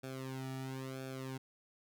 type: tone with flanger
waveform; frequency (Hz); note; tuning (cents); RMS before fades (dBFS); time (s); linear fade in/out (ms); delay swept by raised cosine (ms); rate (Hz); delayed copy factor
sawtooth; 132; C3; +16; -43; 0.03-1.38; 10; 1 to 1.94; 0.99; -0.95
effects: none